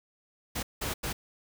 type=noise bursts at uneven times; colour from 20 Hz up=pink; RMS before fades=-33 dBFS; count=3; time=0.55-0.63 / 0.81-0.94 / 1.03-1.13 s; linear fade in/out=10 ms; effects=none

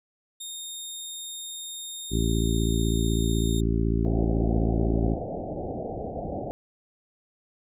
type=tone; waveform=20% pulse; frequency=3682 Hz; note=A#7; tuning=22 cents flat; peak=-29 dBFS; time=0.4-3.61 s; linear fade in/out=10 ms
type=harmonic tone; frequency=56 Hz; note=A1; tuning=31 cents sharp; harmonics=1 / 2 / 3 / 4 / 5 / 6 / 7; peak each=-25 / -28 / -30 / -31 / -32 / -33 / -33 dBFS; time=2.1-5.17 s; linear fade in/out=50 ms
type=low-pass noise; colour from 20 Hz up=white; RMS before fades=-33 dBFS; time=4.05-6.51 s; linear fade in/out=0 ms; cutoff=760 Hz; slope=96 dB/octave
effects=none

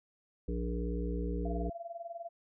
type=harmonic tone; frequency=58.9 Hz; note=A#1; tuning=19 cents sharp; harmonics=1 / 3 / 5 / 7 / 8; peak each=-34 / -39 / -41 / -42 / -43 dBFS; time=0.48-1.7 s; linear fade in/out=5 ms
type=tone with tremolo; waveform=sine; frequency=680 Hz; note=F5; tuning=46 cents flat; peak=-37 dBFS; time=1.45-2.29 s; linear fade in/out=5 ms; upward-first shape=sine; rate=20 Hz; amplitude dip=80%
effects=none

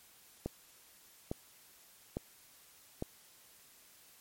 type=click train; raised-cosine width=2 ms; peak=-22 dBFS; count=4; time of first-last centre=0.46-3.024 s; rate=1.17 Hz; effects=white hiss -61 dBFS RMS until 4.2 s + MP3 64 kbps

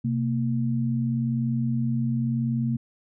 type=tone pair together; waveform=sine; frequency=128.97 / 229.8 Hz; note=C3 / A#3; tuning=-25 / -25 cents; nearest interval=minor seventh; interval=1000 cents; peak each=-25 dBFS; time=0.04-2.77 s; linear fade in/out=10 ms; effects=none

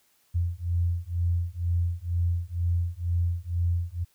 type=beating tone pair; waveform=sine; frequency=85.5 / 87.6 Hz; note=F2 / F2; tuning=-36 / +6 cents; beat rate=2.1 Hz; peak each=-27 dBFS; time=0.34-4.05 s; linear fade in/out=20 ms; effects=white hiss -66 dBFS RMS until 4.14 s

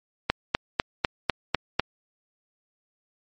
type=click train; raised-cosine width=0.3 ms; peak=-3 dBFS; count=7; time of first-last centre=0.3-1.796 s; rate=4.01 Hz; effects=MP3 32 kbps

